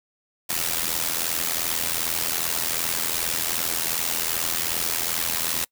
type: noise with amplitude modulation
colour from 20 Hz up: white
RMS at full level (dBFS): -22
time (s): 0.49-5.65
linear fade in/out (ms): 10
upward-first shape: sine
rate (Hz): 82.6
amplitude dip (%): 80
effects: noise-tail reverb RT60 0.1 s tail -26 dB re dry